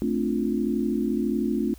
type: chord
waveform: sine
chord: D minor seventh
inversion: second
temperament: equal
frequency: 220 / 261.6 / 293.7 / 349.2 Hz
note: A3 / C4 / D4 / F4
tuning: 0 / 0 / 0 / 0 cents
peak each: -26 / -28 / -29 / -29 dBFS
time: 0.02-1.74 s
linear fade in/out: 0 ms
effects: added 60 Hz sine -44 dBFS peak until 1.78 s + white hiss -55 dBFS RMS until 1.78 s